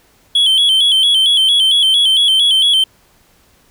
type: tone with vibrato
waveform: triangle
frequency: 3229 Hz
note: G#7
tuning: 49 cents flat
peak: -7 dBFS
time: 0.35-2.84 s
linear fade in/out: 5 ms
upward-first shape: square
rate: 4.4 Hz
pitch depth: 67 cents each way
effects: pink hiss -52 dBFS RMS until 3.7 s